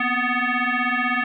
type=tone with frequency modulation; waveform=sine; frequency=240 Hz; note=B3; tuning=49 cents flat; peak=-19 dBFS; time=0-1.24 s; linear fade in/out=5 ms; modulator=496 Hz; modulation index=4.6; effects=none